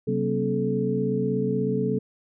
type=tone cluster; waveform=sine; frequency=133.6 / 190.5 / 239.2 / 275.4 / 431.7 Hz; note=C3 / G3 / A#3 / C#4 / A4; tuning=+36 / -49 / +45 / -11 / -33 cents; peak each=-29 / -28 / -29 / -32 / -26 dBFS; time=0.07-1.99 s; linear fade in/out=10 ms; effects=none